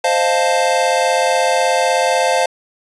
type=chord; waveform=square; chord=F dominant seventh; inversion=second; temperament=equal; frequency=523.3 / 622.3 / 698.5 / 880 Hz; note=C5 / Eb5 / F5 / A5; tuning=0 / 0 / 0 / 0 cents; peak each=-18 / -22 / -18 / -20 dBFS; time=0.04-2.46 s; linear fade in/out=5 ms; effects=resampled to 24000 Hz + 8-bit